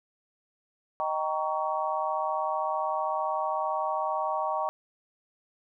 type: chord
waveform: sine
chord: Eb dominant seventh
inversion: none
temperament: just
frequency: 622.3 / 777.8 / 933.4 / 1120.1 Hz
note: Eb5 / G5 / Bb5 / Db6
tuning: 0 / -14 / +2 / +18 cents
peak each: -32 dBFS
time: 1-4.69 s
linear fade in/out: 0 ms
effects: none